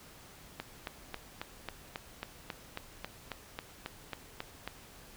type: click train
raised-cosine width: 0.3 ms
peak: -21 dBFS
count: 16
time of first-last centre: 0.6-4.676 s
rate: 3.68 Hz
effects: pink hiss -54 dBFS RMS until 5.16 s